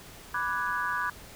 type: chord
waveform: sine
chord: G# half-diminished seventh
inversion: first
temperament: equal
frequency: 987.8 / 1174.7 / 1480 / 1661.2 Hz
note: B5 / D6 / F#6 / G#6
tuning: 0 / 0 / 0 / 0 cents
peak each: -33 dBFS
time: 0.34-1.1 s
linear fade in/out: 5 ms
effects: pink hiss -48 dBFS RMS until 1.35 s